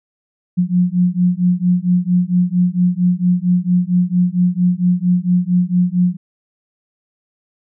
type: beating tone pair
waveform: sine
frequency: 176.7 / 181.1 Hz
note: F3 / F#3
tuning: +21 / -37 cents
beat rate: 4.4 Hz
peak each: -15 dBFS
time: 0.57-6.17 s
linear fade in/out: 20 ms
effects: none